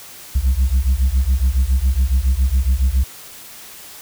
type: beating tone pair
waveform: sine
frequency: 61.74 / 68.94 Hz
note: B1 / C#2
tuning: 0 / -9 cents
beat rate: 7.2 Hz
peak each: -14 dBFS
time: 0.35-3.04 s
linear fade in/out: 10 ms
effects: tanh soft clip ceiling -10 dBFS + white hiss -38 dBFS RMS until 4.01 s